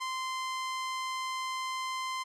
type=tone; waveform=sawtooth; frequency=1039 Hz; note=C6; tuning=12 cents flat; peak=-29 dBFS; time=0-2.24 s; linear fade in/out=20 ms; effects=low-pass 8000 Hz 12 dB/octave